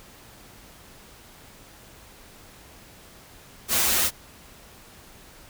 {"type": "noise with comb filter", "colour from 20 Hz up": "white", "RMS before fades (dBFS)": -22, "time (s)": [3.68, 4.11], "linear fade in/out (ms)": 50, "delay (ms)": 6.8, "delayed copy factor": -0.65, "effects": ["pink hiss -49 dBFS RMS until 5.49 s"]}